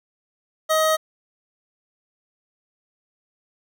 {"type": "tone", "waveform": "25% pulse", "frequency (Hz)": 630, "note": "D#5", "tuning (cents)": 21, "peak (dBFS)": -13, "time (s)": [0.69, 0.97], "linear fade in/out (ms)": 20, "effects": []}